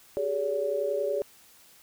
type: tone cluster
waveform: sine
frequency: 388.1 / 418.9 / 570 Hz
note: G4 / G#4 / C#5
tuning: -17 / +15 / +48 cents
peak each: -34 / -30 / -28 dBFS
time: 0.17-1.22 s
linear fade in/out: 0 ms
effects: white hiss -56 dBFS RMS until 1.82 s